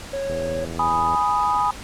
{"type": "tone", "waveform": "triangle", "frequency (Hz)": 550, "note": "C#5", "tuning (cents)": -14, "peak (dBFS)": -22, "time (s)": [0.13, 0.65], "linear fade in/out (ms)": 5}
{"type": "click train", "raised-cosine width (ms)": 2, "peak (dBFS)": -19, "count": 71, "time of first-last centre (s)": [0.3, 1.147], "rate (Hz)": 82.6}
{"type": "chord", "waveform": "sine", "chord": "G# minor", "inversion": "none", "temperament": "equal", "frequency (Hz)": [830.6, 987.8, 1244.5], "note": ["G#5", "B5", "D#6"], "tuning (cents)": [0, 0, 0], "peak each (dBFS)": -22, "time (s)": [0.79, 1.71], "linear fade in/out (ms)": 5}
{"effects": ["pink hiss -37 dBFS RMS until 1.83 s", "low-pass 9000 Hz 12 dB/octave"]}